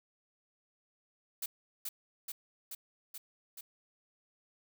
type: noise with echo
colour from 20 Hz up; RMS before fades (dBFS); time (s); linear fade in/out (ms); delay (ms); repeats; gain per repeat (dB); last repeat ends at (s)
blue; -37; 1.42-1.46; 5; 430; 5; -2; 3.61
effects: none